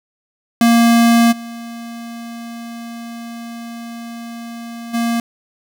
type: tone with level steps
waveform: square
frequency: 233.1 Hz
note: A#3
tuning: in tune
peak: -9 / -28 / -16 dBFS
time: 0.61-5.2 s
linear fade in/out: 2 ms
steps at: 1.31 / 4.93 s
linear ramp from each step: 20 ms
effects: 8-bit